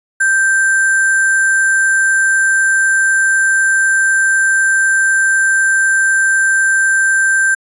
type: tone with sample-and-hold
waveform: sine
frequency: 1568 Hz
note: G6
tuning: in tune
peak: -9 dBFS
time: 0.2-7.55 s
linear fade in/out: 10 ms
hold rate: 8820 Hz
effects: resampled to 32000 Hz